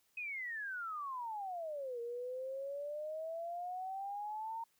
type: exponential two-way sweep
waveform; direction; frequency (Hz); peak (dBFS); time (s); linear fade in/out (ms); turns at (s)
sine; down then up; 2554 to 466.2 to 923; -39; 0.17-4.64; 5; 2
effects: white hiss -75 dBFS RMS until 4.79 s